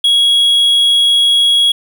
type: tone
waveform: triangle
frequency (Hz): 3322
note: G#7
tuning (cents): 0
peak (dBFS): -6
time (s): 0.04-1.72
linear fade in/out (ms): 5
effects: 7-bit